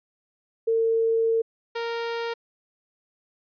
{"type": "tone pair in turn", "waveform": ["sine", "sawtooth"], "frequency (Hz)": [453.1, 464.8], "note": ["A#4", "A#4"], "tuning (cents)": [-49, -5], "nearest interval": "unison", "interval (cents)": 44, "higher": "second", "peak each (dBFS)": [-19, -23], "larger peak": "first", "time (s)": [[0.67, 1.42], [1.75, 2.34]], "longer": "first", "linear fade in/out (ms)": 10, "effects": ["resampled to 11025 Hz"]}